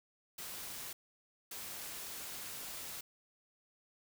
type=noise bursts at uneven times; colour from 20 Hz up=white; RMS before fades=-45 dBFS; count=2; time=0.38-0.93 / 1.51-3.01 s; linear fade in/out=5 ms; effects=none